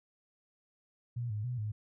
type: tone with pitch steps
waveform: sine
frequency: 119.8 / 105.4 / 124 / 106.5 Hz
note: A#2 / G#2 / B2 / G#2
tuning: +48 / +26 / +7 / +44 cents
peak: -33 dBFS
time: 1.16-1.72 s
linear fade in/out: 10 ms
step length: 140 ms
effects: none